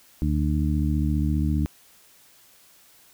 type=harmonic tone; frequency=74.9 Hz; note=D2; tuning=35 cents sharp; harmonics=1 / 2 / 3 / 4; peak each=-23 / -26 / -28 / -29 dBFS; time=0.22-1.66 s; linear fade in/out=0 ms; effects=white hiss -55 dBFS RMS until 3.13 s